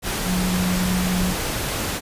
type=tone in noise; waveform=sine; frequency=182.1 Hz; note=F#3; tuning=27 cents flat; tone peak=-20 dBFS; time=0.24-1.35 s; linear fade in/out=50 ms; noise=pink; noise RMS=-25 dBFS; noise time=0.02-2.01 s; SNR=+2 dB; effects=resampled to 32000 Hz